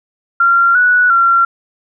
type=tone with pitch steps; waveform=sine; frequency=1380 / 1473 / 1370 Hz; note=F6 / F#6 / F6; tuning=-21 / -8 / -34 cents; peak=-7 dBFS; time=0.4-1.45 s; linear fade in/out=5 ms; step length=350 ms; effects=none